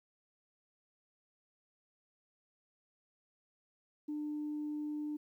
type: tone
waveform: sine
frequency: 299.1 Hz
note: D4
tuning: 32 cents sharp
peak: -35 dBFS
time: 4.08-5.17 s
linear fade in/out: 10 ms
effects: tanh soft clip ceiling -32 dBFS + 12-bit